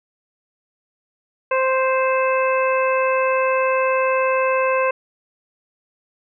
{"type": "harmonic tone", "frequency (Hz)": 523.3, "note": "C5", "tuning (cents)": 0, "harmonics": [1, 2, 3, 4, 5], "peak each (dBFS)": [-18, -21, -27, -31, -26], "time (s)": [1.51, 4.91], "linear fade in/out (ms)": 5, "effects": []}